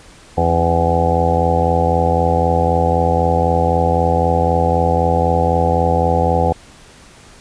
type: harmonic tone with a mistuned harmonic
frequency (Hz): 83.9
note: E2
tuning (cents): +31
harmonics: 1 / 2 / 3 / 4 / 5 / 6 / 7 / 8 / 9 / 10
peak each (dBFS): -18 / -21 / -26 / -28 / -25 / -18 / -27 / -27 / -18 / -22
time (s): 0.37-6.53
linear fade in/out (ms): 10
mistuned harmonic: 3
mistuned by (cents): +68
effects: pink hiss -43 dBFS RMS until 7.4 s + resampled to 22050 Hz